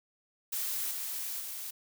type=noise with level steps; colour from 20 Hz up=blue; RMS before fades=-34 / -37 / -40 dBFS; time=0.52-1.71 s; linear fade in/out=10 ms; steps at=0.91 / 1.4 s; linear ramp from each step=2 ms; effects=none